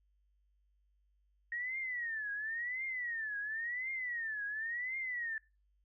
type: tone with vibrato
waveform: sine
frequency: 1867 Hz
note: A#6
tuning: 2 cents sharp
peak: -36 dBFS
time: 1.52-5.38 s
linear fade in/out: 2 ms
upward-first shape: triangle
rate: 0.94 Hz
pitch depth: 230 cents each way
effects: noise-tail reverb RT60 0.3 s tail -22 dB re dry + added 50 Hz sine -70 dBFS peak until 5.84 s